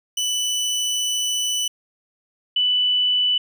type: tone pair in turn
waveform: 25% pulse / sine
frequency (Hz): 2981 / 2981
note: F#7 / F#7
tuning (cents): +12 / +12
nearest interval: unison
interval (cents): 0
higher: neither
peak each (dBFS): -17 / -16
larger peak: second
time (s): 0.17-1.68 / 2.56-3.38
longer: first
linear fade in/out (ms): 5
effects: none